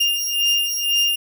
35% pulse beating tone pair, 2807 / 2809 Hz, F7 / F7, +8 / +9 cents, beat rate 2 Hz, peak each -19 dBFS, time 0-1.16 s, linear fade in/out 10 ms, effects none

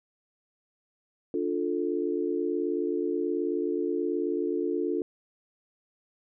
sine chord, D minor, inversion none, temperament just, 293.7 / 352.4 / 440.5 Hz, D4 / F4 / A4, 0 / +16 / +2 cents, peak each -31 / -29 / -31 dBFS, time 1.34-5.02 s, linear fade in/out 2 ms, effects none

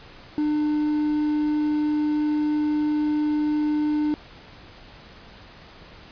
triangle tone with quantisation, 300.5 Hz, D4, 40 cents sharp, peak -18 dBFS, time 0.38-4.14 s, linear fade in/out 0 ms, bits 7, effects pink hiss -46 dBFS RMS until 6.11 s + resampled to 11025 Hz

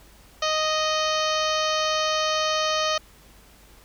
harmonic tone with a mistuned harmonic, 622 Hz, D#5, 1 cent flat, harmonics 1 / 2 / 3 / 4 / 5 / 6 / 7 / 8 / 9 / 10, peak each -26 / -26 / -33 / -34 / -30 / -34 / -32 / -38 / -36 / -37 dBFS, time 0.42-2.98 s, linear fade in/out 5 ms, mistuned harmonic 5, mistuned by -18 cents, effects added 50 Hz sine -53 dBFS peak until 3.84 s + pink hiss -53 dBFS RMS until 3.84 s

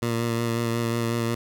15% pulse tone with vibrato, 116.54 Hz, A#2, in tune, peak -17 dBFS, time 0.02-1.35 s, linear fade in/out 5 ms, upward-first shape sine, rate 5.5 Hz, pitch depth 22 cents each way, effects none

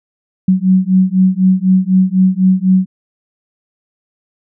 sine beating tone pair, 185 / 189 Hz, F#3 / F#3, 0 / +37 cents, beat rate 4 Hz, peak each -11 dBFS, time 0.48-2.86 s, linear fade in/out 5 ms, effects none

